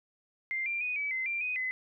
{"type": "tone with pitch steps", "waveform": "sine", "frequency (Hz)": [2096, 2375, 2483, 2290, 2059, 2370, 2497, 2030], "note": ["C7", "D7", "D#7", "D7", "C7", "D7", "D#7", "B6"], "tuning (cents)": [2, 19, -4, -44, -28, 15, 6, 47], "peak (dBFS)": -30, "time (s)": [0.51, 1.71], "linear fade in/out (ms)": 0, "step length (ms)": 150, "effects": []}